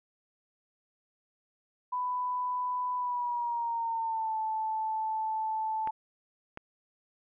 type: tone with pitch glide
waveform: sine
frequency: 995 to 876.3 Hz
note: B5 to A5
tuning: +13 to -7 cents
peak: -29 dBFS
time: 1.92-5.91 s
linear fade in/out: 10 ms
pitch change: -220 cents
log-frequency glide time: 2.96-4.37 s
type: clicks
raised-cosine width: 0.5 ms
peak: -25 dBFS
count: 2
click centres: 5.874 / 6.574 s
effects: none